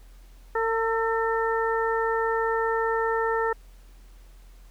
harmonic tone with a mistuned harmonic, 452.5 Hz, A4, 48 cents sharp, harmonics 1 / 2 / 3 / 4, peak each -25 / -28 / -30 / -31 dBFS, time 0.55-3.53 s, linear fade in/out 5 ms, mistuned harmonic 3, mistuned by -29 cents, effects added 42 Hz sine -46 dBFS peak until 4.7 s + pink hiss -60 dBFS RMS until 4.7 s

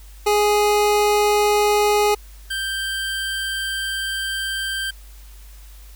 25% pulse tone pair in turn, 415.9 / 1570.2 Hz, G#4 / G6, +2 / +2 cents, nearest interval octave + major seventh, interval 2300 cents, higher second, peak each -11 / -19 dBFS, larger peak first, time 0.26-2.15 / 2.5-4.91 s, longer second, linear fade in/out 10 ms, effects added 50 Hz sine -39 dBFS peak until 5.95 s + white hiss -50 dBFS RMS until 5.95 s

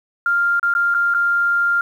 sine tone with dropouts, 1396.9 Hz, F6, in tune, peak -14 dBFS, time 0.26-1.81 s, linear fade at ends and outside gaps 2 ms, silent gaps 0.596-0.629 / 0.739-0.75 / 0.942-0.947 / 1.14-1.146 s, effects 8-bit

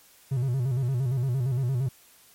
triangle tone with vibrato, 128.3 Hz, C3, 34 cents flat, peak -21 dBFS, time 0.31-1.89 s, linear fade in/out 10 ms, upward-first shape square, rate 8.7 Hz, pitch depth 100 cents each way, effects white hiss -56 dBFS RMS until 2.34 s + MP3 64 kbps

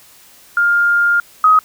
sine tone pair in turn, 1406 / 1262 Hz, F6 / D#6, +11 / +24 cents, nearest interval major second, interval 187 cents, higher first, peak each -10 / -6 dBFS, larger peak second, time 0.57-1.2 / 1.44-1.59 s, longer first, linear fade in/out 2 ms, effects white hiss -45 dBFS RMS until 1.64 s

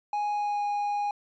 triangle tone with pitch glide, 830 to 821.9 Hz, G#5 to G#5, -1 to -18 cents, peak -24 dBFS, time 0.13-1.11 s, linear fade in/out 2 ms, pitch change -17 cents, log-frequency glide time 0.32-0.65 s, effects resampled to 16000 Hz

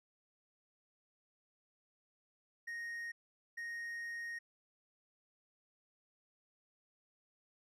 triangle tone bursts at uneven times, 1864.7 Hz, A#6, in tune, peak -39 dBFS, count 2, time 2.67-3.12 / 3.57-4.39 s, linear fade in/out 10 ms, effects resampled to 32000 Hz

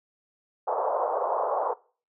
pink band-pass noise, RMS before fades -27 dBFS, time 0.67-1.74 s, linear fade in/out 10 ms, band 470 to 1100 Hz, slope 48 dB/octave, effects noise-tail reverb RT60 0.4 s tail -22 dB re dry

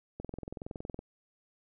click train, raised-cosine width 2 ms, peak -26 dBFS, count 18, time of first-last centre 0.2-0.991 s, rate 21.5 Hz, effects none

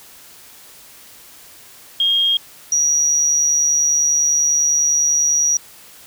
sine tone pair in turn, 3241 / 5775 Hz, G#7 / F#8, -43 / -43 cents, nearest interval minor seventh, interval 1000 cents, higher second, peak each -13 dBFS, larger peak neither, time 2-2.37 / 2.72-5.57 s, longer second, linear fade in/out 2 ms, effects white hiss -43 dBFS RMS until 6.06 s

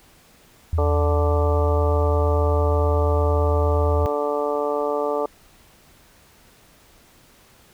sine tone with vibrato, 81 Hz, E2, 30 cents flat, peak -18 dBFS, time 0.73-4.06 s, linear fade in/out 0 ms, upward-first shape sine, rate 8.6 Hz, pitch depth 23 cents each way
harmonic tone, 146.4 Hz, D3, 5 cents flat, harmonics 2 / 3 / 4 / 5 / 6 / 7 / 8, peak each -32 / -24 / -25 / -32 / -30 / -38 / -30 dBFS, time 0.78-5.26 s, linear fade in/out 2 ms
effects pink hiss -53 dBFS RMS until 7.73 s

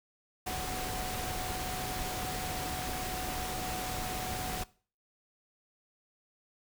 sine tone in noise, 740 Hz, F#5, in tune, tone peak -39 dBFS, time 0.46-4.64 s, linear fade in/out 10 ms, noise pink, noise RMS -37 dBFS, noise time 0.46-4.64 s, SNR -5 dB, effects noise-tail reverb RT60 0.4 s tail -20 dB re dry

